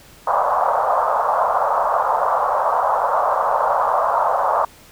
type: band-pass noise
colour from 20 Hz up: white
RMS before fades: -18 dBFS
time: 0.27-4.65 s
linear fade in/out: 5 ms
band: 550 to 1200 Hz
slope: 48 dB/octave
effects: pink hiss -46 dBFS RMS until 4.91 s